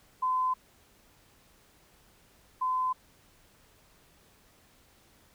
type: tone pair in turn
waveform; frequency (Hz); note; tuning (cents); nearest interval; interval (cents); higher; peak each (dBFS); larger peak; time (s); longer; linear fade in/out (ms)
sine; 1022 / 1022; C6 / C6; -41 / -41; unison; 0; neither; -25 / -26; first; 0.22-0.54 / 2.61-2.93; neither; 10
effects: pink hiss -62 dBFS RMS until 5.34 s